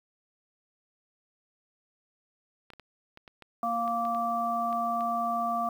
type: clicks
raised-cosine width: 0.3 ms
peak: -31 dBFS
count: 11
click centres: 2.703 / 2.735 / 2.797 / 3.174 / 3.278 / 3.423 / 3.878 / 4.052 / 4.148 / 4.728 / 5.008 s
type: harmonic tone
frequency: 233.1 Hz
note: A#3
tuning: in tune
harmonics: 1 / 3 / 5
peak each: -36 / -29 / -30 dBFS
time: 3.63-5.69 s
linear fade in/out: 2 ms
effects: 9-bit